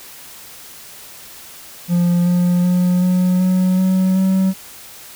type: tone with pitch steps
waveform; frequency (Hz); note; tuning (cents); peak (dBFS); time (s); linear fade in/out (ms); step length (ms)
triangle; 174.61 / 177.05 / 179.52 / 182.02 / 184.57 / 187.14 / 189.75; F3 / F3 / F3 / F#3 / F#3 / F#3 / F#3; 0 / +24 / +48 / -28 / -4 / +20 / +44; -10; 1.88-4.54; 50; 380
effects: white hiss -38 dBFS RMS until 5.15 s